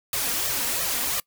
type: noise with flanger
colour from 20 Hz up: white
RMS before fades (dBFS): -26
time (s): 0.13-1.2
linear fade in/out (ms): 2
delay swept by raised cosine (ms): 1.6 to 4.3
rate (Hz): 2.9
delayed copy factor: +1
effects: noise-tail reverb RT60 0.1 s tail -24 dB re dry